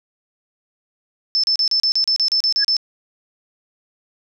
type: tone bursts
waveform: sine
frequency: 5274 Hz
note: E8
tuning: in tune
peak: -14 dBFS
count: 12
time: 1.35-2.767 s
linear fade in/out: 0 ms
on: 86 ms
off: 35 ms
type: tone with exponential growth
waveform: sine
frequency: 1661.2 Hz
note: G#6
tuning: in tune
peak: -19 dBFS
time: 2.56-2.64 s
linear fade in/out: 5 ms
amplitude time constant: 17 ms
effects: none